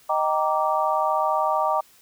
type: chord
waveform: sine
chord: Eb major seventh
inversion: none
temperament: just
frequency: 622.3 / 777.8 / 933.4 / 1166.7 Hz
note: Eb5 / G5 / Bb5 / D6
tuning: 0 / -14 / +2 / -12 cents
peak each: -25 dBFS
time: 0.09-1.81 s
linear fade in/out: 10 ms
effects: white hiss -55 dBFS RMS until 2.01 s